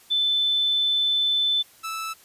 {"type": "tone pair in turn", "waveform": ["sine", "sawtooth"], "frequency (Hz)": [3520, 1313.9], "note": ["A7", "E6"], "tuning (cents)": [0, -6], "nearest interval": "octave + perfect fourth", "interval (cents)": 1706, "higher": "first", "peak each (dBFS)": [-19, -25], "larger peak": "first", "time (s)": [[0.1, 1.63], [1.83, 2.14]], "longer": "first", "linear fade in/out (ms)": 20, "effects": ["white hiss -53 dBFS RMS until 2.24 s", "resampled to 32000 Hz"]}